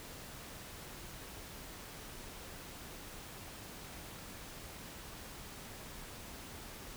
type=silence; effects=pink hiss -49 dBFS RMS until 6.96 s